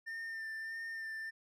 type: tone with vibrato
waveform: triangle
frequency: 1800 Hz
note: A6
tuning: 39 cents sharp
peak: -38 dBFS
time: 0.06-1.31 s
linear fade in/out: 20 ms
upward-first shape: sine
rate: 1.6 Hz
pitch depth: 21 cents each way
effects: none